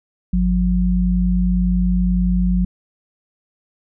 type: tone pair together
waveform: sine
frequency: 50.94 / 180.7 Hz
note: G#1 / F#3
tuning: -33 / -41 cents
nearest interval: octave + minor seventh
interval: 2192 cents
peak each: -17 / -16 dBFS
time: 0.33-2.65 s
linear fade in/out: 5 ms
effects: none